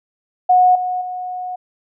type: tone with level steps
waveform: sine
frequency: 730 Hz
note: F#5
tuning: 24 cents flat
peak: -8 / -18 / -23 dBFS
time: 0.49-1.56 s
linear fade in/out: 10 ms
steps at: 0.75 / 1.01 s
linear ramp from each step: 5 ms
effects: none